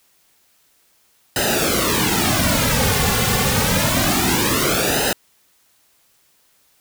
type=noise with flanger; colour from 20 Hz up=pink; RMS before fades=-18 dBFS; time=1.36-5.13 s; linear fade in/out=2 ms; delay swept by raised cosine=0.88 to 3.18 ms; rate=0.27 Hz; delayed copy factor=-0.9; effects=white hiss -59 dBFS RMS until 6.8 s